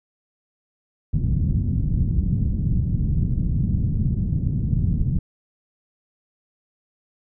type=low-pass noise; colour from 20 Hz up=white; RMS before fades=-21 dBFS; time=1.13-5.19 s; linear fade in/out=5 ms; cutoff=170 Hz; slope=24 dB/octave; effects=none